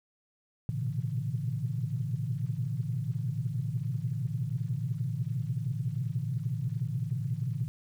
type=tone cluster; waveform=sine; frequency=110.8 / 121.2 / 127.4 / 141.1 / 163.8 Hz; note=A2 / B2 / C3 / C#3 / E3; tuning=+13 / -32 / -46 / +31 / -11 cents; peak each=-35 / -35 / -37 / -35 / -37 dBFS; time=0.69-7.68 s; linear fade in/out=0 ms; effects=tanh soft clip ceiling -18 dBFS + 10-bit